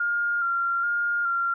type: tone with vibrato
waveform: sine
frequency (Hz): 1396.9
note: F6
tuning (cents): 0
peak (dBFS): -22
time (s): 0-1.54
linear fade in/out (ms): 5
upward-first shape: square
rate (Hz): 1.2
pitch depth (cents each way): 21
effects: none

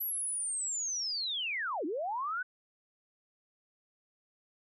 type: linear two-way sweep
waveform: sine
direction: down then up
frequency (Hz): 11900 to 278.2 to 1530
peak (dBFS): -32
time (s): 0-2.43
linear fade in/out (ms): 10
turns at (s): 1.85
effects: none

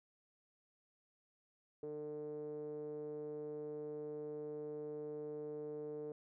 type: tone with low-pass filter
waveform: 5% pulse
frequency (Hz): 150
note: D3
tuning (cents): +37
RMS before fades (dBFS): -45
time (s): 1.83-6.12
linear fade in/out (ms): 2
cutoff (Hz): 420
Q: 9.1
effects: none

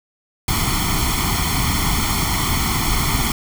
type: noise with comb filter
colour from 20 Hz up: pink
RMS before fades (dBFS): -19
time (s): 0.48-3.32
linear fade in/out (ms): 2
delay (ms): 0.92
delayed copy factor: +0.95
effects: none

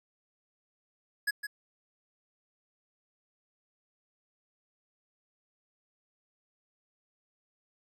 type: tone with echo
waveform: square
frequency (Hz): 1678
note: G#6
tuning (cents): +17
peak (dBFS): -27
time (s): 1.27-1.31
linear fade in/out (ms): 10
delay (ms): 160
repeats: 1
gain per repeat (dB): -8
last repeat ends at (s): 1.47
effects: resampled to 32000 Hz

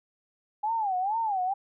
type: tone with vibrato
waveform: sine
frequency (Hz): 817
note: G#5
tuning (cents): -29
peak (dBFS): -25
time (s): 0.63-1.54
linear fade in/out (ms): 10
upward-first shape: sine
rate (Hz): 2.2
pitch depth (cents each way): 200
effects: none

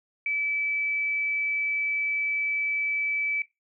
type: tone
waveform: sine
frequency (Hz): 2305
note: D7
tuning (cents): -33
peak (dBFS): -25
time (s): 0.26-3.42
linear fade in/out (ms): 2
effects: noise-tail reverb RT60 0.2 s tail -17 dB re dry

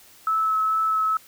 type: tone with vibrato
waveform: sine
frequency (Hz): 1300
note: E6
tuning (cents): -24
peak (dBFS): -19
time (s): 0.27-1.17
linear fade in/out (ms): 2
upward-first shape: sine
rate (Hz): 2.3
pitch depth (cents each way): 11
effects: white hiss -51 dBFS RMS until 1.27 s

